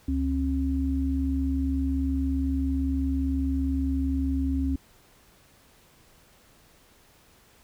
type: tone pair together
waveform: sine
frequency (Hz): 71.2 / 268.8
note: C#2 / C4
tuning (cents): +47 / +47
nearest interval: octave + major seventh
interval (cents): 2300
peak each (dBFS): -26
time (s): 0.08-4.76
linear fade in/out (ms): 5
effects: pink hiss -58 dBFS RMS until 7.63 s